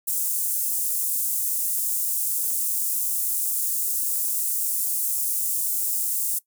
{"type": "high-pass noise", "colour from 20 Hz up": "pink", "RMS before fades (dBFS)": -25, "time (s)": [0.07, 6.39], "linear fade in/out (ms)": 10, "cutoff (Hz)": 8600, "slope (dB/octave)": 24, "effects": ["noise-tail reverb RT60 0.1 s tail -19 dB re dry"]}